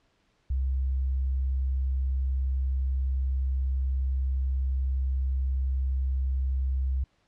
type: tone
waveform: sine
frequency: 65.8 Hz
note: C2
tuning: 10 cents sharp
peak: -24 dBFS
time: 0.5-7.04 s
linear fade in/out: 5 ms
effects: pink hiss -69 dBFS RMS until 7.27 s + low-pass 5000 Hz 12 dB/octave